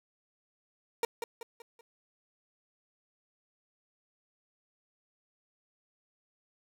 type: tone with echo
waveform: 30% pulse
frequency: 466.2 Hz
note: A#4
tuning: in tune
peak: -24 dBFS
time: 1.03-1.05 s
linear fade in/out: 2 ms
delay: 190 ms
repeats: 4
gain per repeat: -7 dB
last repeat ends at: 1.81 s
effects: none